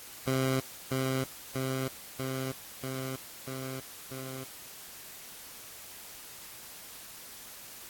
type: tone with echo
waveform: 15% pulse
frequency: 131.8 Hz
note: C3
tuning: 13 cents sharp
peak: -20 dBFS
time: 0.27-0.6 s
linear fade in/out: 5 ms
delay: 640 ms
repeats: 6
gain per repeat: -2 dB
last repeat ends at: 4.44 s
effects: white hiss -47 dBFS RMS until 7.89 s + AAC 64 kbps